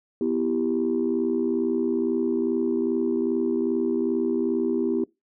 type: chord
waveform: sine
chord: E minor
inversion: second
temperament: equal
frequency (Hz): 246.9 / 329.6 / 392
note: B3 / E4 / G4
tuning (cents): 0 / 0 / 0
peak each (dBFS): -25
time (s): 0.21-5.04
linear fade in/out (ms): 2
effects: noise-tail reverb RT60 0.2 s tail -22 dB re dry + tanh soft clip ceiling -14 dBFS